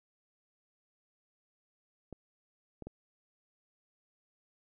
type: clicks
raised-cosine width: 2 ms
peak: -30 dBFS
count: 3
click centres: 2.127 / 2.823 / 2.87 s
effects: none